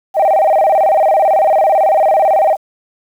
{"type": "tone with vibrato", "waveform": "sine", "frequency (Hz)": 698.5, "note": "F5", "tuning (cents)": 0, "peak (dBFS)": -6, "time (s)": [0.14, 2.57], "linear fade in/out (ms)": 50, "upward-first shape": "square", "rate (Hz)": 18, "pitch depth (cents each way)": 190, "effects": ["tanh soft clip ceiling -5 dBFS", "7-bit"]}